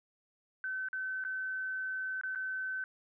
sine tone with dropouts, 1527 Hz, G6, 46 cents flat, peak -34 dBFS, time 0.64-2.84 s, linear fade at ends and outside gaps 1 ms, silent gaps 0.886-0.93 / 1.24-1.249 / 2.212-2.235 / 2.35-2.357 s, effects none

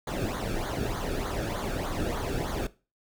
brown noise with flanger, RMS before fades -31 dBFS, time 0.07-2.67 s, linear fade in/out 5 ms, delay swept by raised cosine 0.37 to 1.02 ms, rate 3.3 Hz, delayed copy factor -0.75, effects noise-tail reverb RT60 0.3 s tail -18 dB re dry

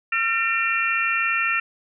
harmonic tone with a mistuned harmonic, 454 Hz, A#4, 46 cents flat, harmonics 3 / 4 / 5 / 6, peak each -25 / -25 / -25 / -25 dBFS, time 0.12-1.6 s, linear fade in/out 5 ms, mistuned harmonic 5, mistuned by +81 cents, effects none

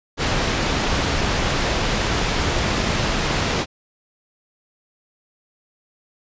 pink low-pass noise, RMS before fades -21 dBFS, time 0.17-3.66 s, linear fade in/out 50 ms, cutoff 5700 Hz, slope 12 dB/octave, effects resampled to 16000 Hz

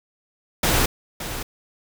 pink noise with echo, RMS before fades -19 dBFS, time 0.63-0.86 s, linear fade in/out 5 ms, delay 570 ms, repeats 1, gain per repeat -11 dB, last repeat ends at 1.43 s, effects none

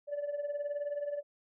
sine tone with tremolo, 580 Hz, D5, 22 cents flat, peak -28 dBFS, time 0.07-1.23 s, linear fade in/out 50 ms, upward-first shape triangle, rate 19 Hz, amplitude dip 80%, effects tanh soft clip ceiling -30 dBFS

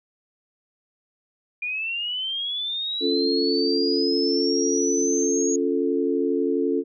sine linear sweep, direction up, 2411 to 6680 Hz, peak -25 dBFS, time 1.62-5.56 s, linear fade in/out 5 ms
sine chord, Db augmented, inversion none, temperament equal, 277.2 / 349.2 / 440 Hz, Db4 / F4 / A4, 0 / 0 / 0 cents, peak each -24 / -25 / -24 dBFS, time 3-6.84 s, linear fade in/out 50 ms
effects none

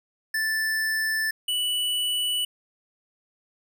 square tone pair in turn, 1760 / 2960 Hz, A6 / F#7, 0 / 0 cents, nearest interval major sixth, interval 900 cents, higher second, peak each -24 dBFS, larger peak neither, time 0.34-1.31 / 1.48-2.45 s, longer neither, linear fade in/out 5 ms, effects none

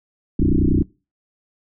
sine tone with frequency modulation, 134.9 Hz, C#3, 47 cents flat, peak -13 dBFS, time 0.39-0.83 s, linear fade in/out 5 ms, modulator 30.7 Hz, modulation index 6.5, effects noise-tail reverb RT60 0.3 s tail -23 dB re dry

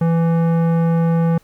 sine tone with tanh clipping, 166.3 Hz, E3, 16 cents sharp, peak -15 dBFS, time 0.01-1.38 s, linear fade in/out 5 ms, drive 15 dB, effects pink hiss -55 dBFS RMS until 1.43 s

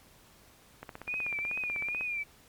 click train, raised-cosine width 0.5 ms, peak -26 dBFS, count 20, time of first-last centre 0.83-2.01 s, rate 16.1 Hz
sine tone with vibrato, 2416 Hz, D7, 48 cents sharp, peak -31 dBFS, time 1.07-2.24 s, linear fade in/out 20 ms, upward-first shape triangle, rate 2.4 Hz, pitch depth 86 cents each way
effects pink hiss -59 dBFS RMS until 2.48 s + MP3 96 kbps

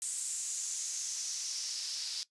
white noise with band-pass filter sweep, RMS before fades -38 dBFS, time 0.02-2.23 s, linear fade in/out 0 ms, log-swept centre 8000 to 4800 Hz, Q 4, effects noise-tail reverb RT60 0.1 s tail -17 dB re dry + resampled to 24000 Hz

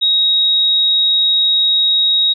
sine tone, 3787 Hz, A#7, 27 cents sharp, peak -10 dBFS, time 0.01-2.34 s, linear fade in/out 20 ms, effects none

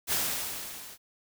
white noise with level ramp, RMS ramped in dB -26 to -47 dBFS, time 0.07-0.98 s, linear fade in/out 50 ms, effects none

